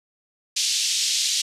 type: band-pass noise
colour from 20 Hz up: white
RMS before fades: -23 dBFS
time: 0.56-1.42 s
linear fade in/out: 10 ms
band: 3000 to 6900 Hz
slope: 24 dB/octave
effects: resampled to 32000 Hz